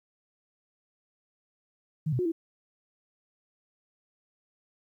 sine tone with pitch steps, 155.8 / 125.5 / 361.1 / 330.1 Hz, D#3 / B2 / F#4 / E4, +3 / +28 / -42 / +2 cents, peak -25 dBFS, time 2.06-2.32 s, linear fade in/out 10 ms, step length 65 ms, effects 11-bit

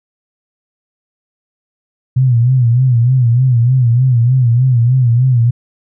sine tone with vibrato, 123.47 Hz, B2, in tune, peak -7 dBFS, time 2.16-5.51 s, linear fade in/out 10 ms, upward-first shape sine, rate 3.3 Hz, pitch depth 110 cents each way, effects none

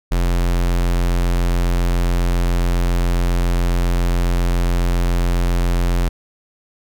square tone, 43.65 Hz, F1, in tune, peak -15 dBFS, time 0.11-6.09 s, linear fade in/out 10 ms, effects none

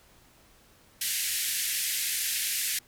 white band-pass noise, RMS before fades -30 dBFS, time 1.01-2.79 s, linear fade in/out 5 ms, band 1700 to 14000 Hz, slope 48 dB/octave, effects pink hiss -59 dBFS RMS until 2.87 s

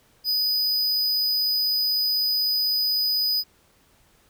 square tone, 4978 Hz, D#8, in tune, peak -21 dBFS, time 0.24-3.44 s, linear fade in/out 50 ms, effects pink hiss -60 dBFS RMS until 4.29 s

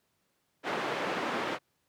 pink band-pass noise, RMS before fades -33 dBFS, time 0.63-1.59 s, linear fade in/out 50 ms, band 310 to 2300 Hz, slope 12 dB/octave, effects pink hiss -75 dBFS RMS until 1.88 s + high-pass 100 Hz 12 dB/octave

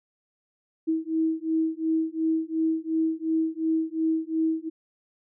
sine beating tone pair, 320 / 322.8 Hz, D#4 / E4, +49 / -36 cents, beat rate 2.8 Hz, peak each -26 dBFS, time 0.87-4.7 s, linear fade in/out 20 ms, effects none

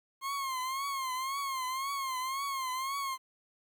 40% pulse tone with vibrato, 1068 Hz, C6, 35 cents sharp, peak -32 dBFS, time 0.21-3.18 s, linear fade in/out 50 ms, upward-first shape triangle, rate 1.9 Hz, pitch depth 99 cents each way, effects 11-bit

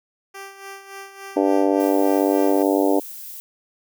10% pulse tone with tremolo, 392 Hz, G4, in tune, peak -25 dBFS, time 0.34-2.63 s, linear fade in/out 10 ms, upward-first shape sine, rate 3.5 Hz, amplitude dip 65%
harmonic tone, 97.8 Hz, G2, 4 cents flat, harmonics 3 / 4 / 5 / 6 / 7 / 8 / 9, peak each -19 / -22 / -23 / -24 / -26 / -31 / -29 dBFS, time 1.36-3 s, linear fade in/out 10 ms
violet noise, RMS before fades -36 dBFS, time 1.8-3.4 s, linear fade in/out 0 ms
effects none

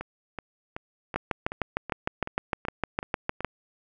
two click trains, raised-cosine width 0.5 ms, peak -10 / -19 dBFS, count 16 / 10, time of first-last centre 1.16-3.447 / 0.01-3.406 s, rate 6.56 / 2.65 Hz, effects none

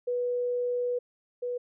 sine tone pair in turn, 490 / 490 Hz, B4 / B4, -14 / -14 cents, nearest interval unison, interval 0 cents, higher neither, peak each -26 / -29 dBFS, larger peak first, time 0.07-0.99 / 1.42-1.58 s, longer first, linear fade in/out 10 ms, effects none

